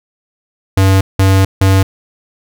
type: tone bursts at uneven times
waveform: square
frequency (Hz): 96.1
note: G2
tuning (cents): -34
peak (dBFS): -7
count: 3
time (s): 0.77-1.01 / 1.19-1.45 / 1.61-1.83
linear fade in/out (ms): 5
effects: none